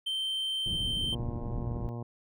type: tone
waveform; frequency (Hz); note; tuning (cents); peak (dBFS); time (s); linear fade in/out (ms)
triangle; 3117; G7; -11; -28; 0.06-1.15; 10
type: low-pass noise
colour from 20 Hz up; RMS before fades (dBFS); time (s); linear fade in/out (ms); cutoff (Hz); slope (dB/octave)
pink; -36; 0.66-1.89; 0; 220; 12
type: harmonic tone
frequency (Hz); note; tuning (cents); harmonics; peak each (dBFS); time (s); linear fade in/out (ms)
118.4; A#2; +27; 1 / 2 / 3 / 4 / 5 / 6 / 7 / 8 / 9; -36 / -42 / -46 / -48 / -50 / -52 / -53 / -54 / -55; 1.12-2.03; 5
effects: none